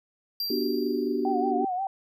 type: tone with exponential decay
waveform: square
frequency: 4727 Hz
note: D8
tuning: 10 cents sharp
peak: -27 dBFS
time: 0.4-1.51 s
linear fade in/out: 2 ms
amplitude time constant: 240 ms
type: chord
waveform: sine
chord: G major seventh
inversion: first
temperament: just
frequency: 245 / 294 / 367.5 / 392 Hz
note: B3 / D4 / F#4 / G4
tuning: -14 / +2 / -12 / 0 cents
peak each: -30 dBFS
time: 0.5-1.65 s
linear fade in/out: 5 ms
type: tone with vibrato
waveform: sine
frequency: 750 Hz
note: F#5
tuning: 23 cents sharp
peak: -26 dBFS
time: 1.25-1.87 s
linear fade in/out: 2 ms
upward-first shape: sine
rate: 5.6 Hz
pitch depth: 75 cents each way
effects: none